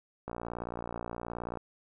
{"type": "click train", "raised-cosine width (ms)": 1, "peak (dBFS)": -23, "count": 77, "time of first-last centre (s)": [0.28, 1.573], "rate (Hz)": 58.8, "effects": []}